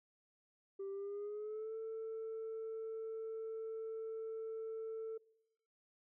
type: tone with pitch glide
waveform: sine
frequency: 392 to 445.1 Hz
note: G4 to A4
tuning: 0 to +20 cents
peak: -39 dBFS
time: 0.79-5.18 s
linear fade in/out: 10 ms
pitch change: +220 cents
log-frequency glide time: 0.9-1.75 s
effects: noise-tail reverb RT60 0.9 s tail -24 dB re dry + tanh soft clip ceiling -39 dBFS